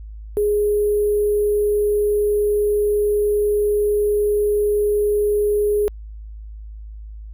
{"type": "tone with sample-and-hold", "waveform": "sine", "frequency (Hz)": 415.3, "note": "G#4", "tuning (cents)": 0, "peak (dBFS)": -15, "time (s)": [0.37, 5.88], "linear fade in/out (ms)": 0, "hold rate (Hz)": 11025, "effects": ["added 53 Hz sine -32 dBFS peak until 7.33 s"]}